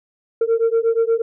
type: beating tone pair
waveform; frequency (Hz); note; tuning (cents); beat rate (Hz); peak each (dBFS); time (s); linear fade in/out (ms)
sine; 452.9 / 461.3; A#4 / A#4; -50 / -18; 8.4; -16; 0.41-1.22; 5
effects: tanh soft clip ceiling -11 dBFS